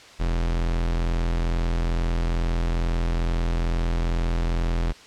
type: tone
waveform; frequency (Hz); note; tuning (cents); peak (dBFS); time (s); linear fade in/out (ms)
45% pulse; 42.29; E1; +45; -21; 0.19-4.93; 20
effects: white hiss -46 dBFS RMS until 5.06 s + low-pass 5000 Hz 12 dB/octave